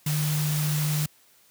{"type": "tone in noise", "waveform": "sine", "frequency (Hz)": 150.7, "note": "D3", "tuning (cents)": 45, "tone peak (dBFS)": -23, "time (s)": [0.06, 1.06], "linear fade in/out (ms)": 5, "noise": "white", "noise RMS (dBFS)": -32, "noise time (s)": [0.06, 1.06], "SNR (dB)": 6, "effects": ["white hiss -59 dBFS RMS until 1.5 s", "high-pass 80 Hz 12 dB/octave"]}